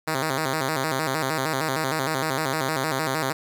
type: tone with vibrato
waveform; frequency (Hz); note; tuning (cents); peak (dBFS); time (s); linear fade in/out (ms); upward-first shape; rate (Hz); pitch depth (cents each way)
5% pulse; 144.8; D3; -24; -12; 0.07-3.33; 10; square; 6.5; 150
effects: none